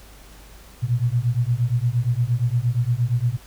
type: beating tone pair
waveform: sine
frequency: 116.54 / 125.14 Hz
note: A#2 / B2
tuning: 0 / +23 cents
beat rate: 8.6 Hz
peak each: -21 dBFS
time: 0.82-3.37 s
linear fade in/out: 20 ms
effects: added 50 Hz sine -45 dBFS peak until 3.46 s + pink hiss -48 dBFS RMS until 3.46 s